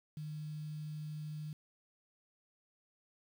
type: tone with quantisation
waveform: sine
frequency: 152.2 Hz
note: D#3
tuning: 38 cents flat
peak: -40 dBFS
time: 0.17-1.53 s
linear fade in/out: 2 ms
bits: 10
effects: none